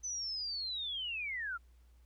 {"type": "linear sweep", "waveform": "sine", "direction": "down", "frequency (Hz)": [6110, 1318.5], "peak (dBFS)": -36, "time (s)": [0.03, 1.58], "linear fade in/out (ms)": 20, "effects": ["added 60 Hz sine -59 dBFS peak until 2.05 s", "pink hiss -75 dBFS RMS until 2.05 s"]}